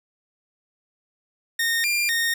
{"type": "tone with pitch steps", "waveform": "sawtooth", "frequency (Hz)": [1842, 2392, 1846], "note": ["A#6", "D7", "A#6"], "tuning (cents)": [-21, 31, -17], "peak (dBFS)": -17, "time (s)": [1.59, 2.34], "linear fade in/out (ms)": 5, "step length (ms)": 250, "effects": []}